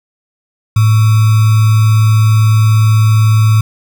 sine tone with sample-and-hold, 108.8 Hz, A2, 19 cents flat, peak -5 dBFS, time 0.76-3.61 s, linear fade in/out 5 ms, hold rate 1225 Hz, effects none

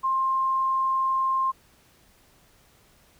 sine tone, 1058 Hz, C6, 19 cents sharp, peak -21 dBFS, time 0.03-1.52 s, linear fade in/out 20 ms, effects pink hiss -59 dBFS RMS until 3.19 s

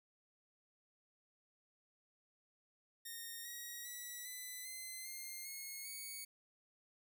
5% pulse tone with pitch steps, 1845 / 1895.8 / 1947.9 / 2002 / 2057 / 2113 / 2171 / 2231 Hz, A#6 / A#6 / B6 / B6 / C7 / C7 / C#7 / C#7, -18 / +29 / -24 / +23 / -30 / +16 / -37 / +11 cents, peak -36 dBFS, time 3.05-6.25 s, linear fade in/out 10 ms, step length 400 ms, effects none

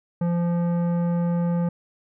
sine tone with tanh clipping, 172.4 Hz, F3, 22 cents flat, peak -22 dBFS, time 0.21-1.69 s, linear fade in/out 5 ms, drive 13 dB, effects none

